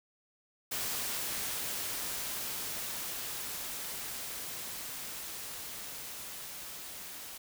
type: noise with level ramp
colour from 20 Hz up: white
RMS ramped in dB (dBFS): -35 to -45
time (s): 0.71-7.38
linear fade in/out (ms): 10
effects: none